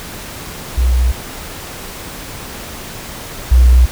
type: tone pair in turn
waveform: sine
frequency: 61.74 / 61.74 Hz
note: B1 / B1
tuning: 0 / 0 cents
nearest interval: unison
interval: 0 cents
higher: neither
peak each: -9 / -4 dBFS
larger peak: second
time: 0.77-1.12 / 3.51-3.86 s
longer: neither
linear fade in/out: 10 ms
effects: pink hiss -29 dBFS RMS until 3.91 s